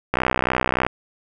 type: click train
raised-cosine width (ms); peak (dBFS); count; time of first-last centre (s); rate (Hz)
0.5; -3; 47; 0.14-0.866; 63.4
effects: none